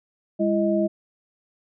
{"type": "tone cluster", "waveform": "sine", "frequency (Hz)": [203.6, 336.6, 627], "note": ["G#3", "E4", "D#5"], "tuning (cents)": [-34, 36, 13], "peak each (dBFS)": -23, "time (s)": [0.39, 0.88], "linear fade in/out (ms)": 20, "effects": []}